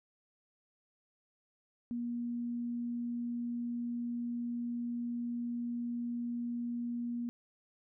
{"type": "tone", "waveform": "sine", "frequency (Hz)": 238.6, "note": "A#3", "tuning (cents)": 41, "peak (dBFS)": -34, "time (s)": [1.91, 7.29], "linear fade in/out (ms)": 0, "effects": []}